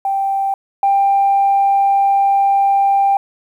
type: tone pair in turn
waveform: sine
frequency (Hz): 784 / 791.7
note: G5 / G5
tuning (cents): 0 / +17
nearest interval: unison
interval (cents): 17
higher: second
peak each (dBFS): -14 / -9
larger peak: second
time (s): 0.05-0.54 / 0.83-3.17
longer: second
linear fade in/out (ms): 2
effects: tanh soft clip ceiling -6 dBFS + 8-bit